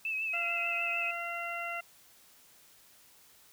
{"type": "tone with vibrato", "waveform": "sine", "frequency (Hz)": 2600, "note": "E7", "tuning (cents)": -24, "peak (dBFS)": -31, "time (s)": [0.05, 1.11], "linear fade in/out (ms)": 2, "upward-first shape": "triangle", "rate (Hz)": 6.7, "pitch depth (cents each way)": 54}
{"type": "harmonic tone", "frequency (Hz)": 687, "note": "F5", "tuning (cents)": -29, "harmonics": [1, 2, 3, 4], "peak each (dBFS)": [-40, -40, -40, -40], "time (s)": [0.33, 1.81], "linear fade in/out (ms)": 10}
{"effects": ["white hiss -60 dBFS RMS until 3.52 s"]}